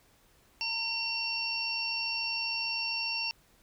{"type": "harmonic tone", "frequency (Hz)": 911, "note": "A#5", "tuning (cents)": -40, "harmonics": [1, 3, 5, 6], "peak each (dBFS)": [-42, -33, -38, -35], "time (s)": [0.61, 3.31], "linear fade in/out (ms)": 0, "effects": ["pink hiss -64 dBFS RMS until 3.62 s"]}